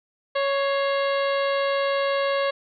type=harmonic tone with a mistuned harmonic; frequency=554.4 Hz; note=C#5; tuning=in tune; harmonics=1 / 2 / 3 / 4 / 5 / 6 / 7 / 8; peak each=-22 / -28 / -32 / -34 / -36 / -38 / -39 / -40 dBFS; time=0.35-2.51 s; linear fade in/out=10 ms; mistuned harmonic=4; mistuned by=-78 cents; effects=none